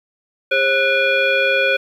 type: tone with frequency modulation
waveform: sine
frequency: 1480 Hz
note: F#6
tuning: in tune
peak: -13 dBFS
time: 0.51-1.77 s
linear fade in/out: 10 ms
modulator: 942 Hz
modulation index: 1.5
effects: 8-bit